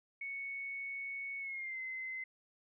sine tone with pitch glide, 2217 to 2057 Hz, C#7 to C7, 0 to -30 cents, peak -39 dBFS, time 0.21-2.24 s, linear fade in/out 5 ms, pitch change -130 cents, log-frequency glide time 1.39-1.8 s, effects none

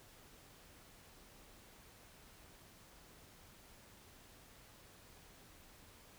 silence, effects pink hiss -61 dBFS RMS until 6.18 s

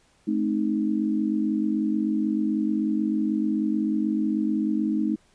sine chord, A diminished, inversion none, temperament equal with one note detuned, 215 / 261.6 / 311.1 Hz, A3 / C4 / Eb4, -40 / 0 / 0 cents, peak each -25 / -29 / -25 dBFS, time 0.27-5.16 s, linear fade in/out 10 ms, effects pink hiss -62 dBFS RMS until 5.34 s + resampled to 22050 Hz

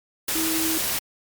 sine tone in noise, 322.3 Hz, E4, 39 cents flat, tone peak -25 dBFS, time 0.35-0.78 s, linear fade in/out 5 ms, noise white, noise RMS -25 dBFS, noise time 0.28-0.99 s, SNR -3 dB, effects MP3 96 kbps

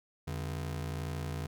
40% pulse ring-modulated tone, 113.9 Hz, A#2, 40 cents flat, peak -31 dBFS, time 0.27-1.47 s, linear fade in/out 10 ms, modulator 31 Hz, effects none

